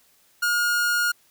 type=tone; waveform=45% pulse; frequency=1425 Hz; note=F6; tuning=34 cents sharp; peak=-20 dBFS; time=0.42-1.12 s; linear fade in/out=10 ms; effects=white hiss -60 dBFS RMS until 1.3 s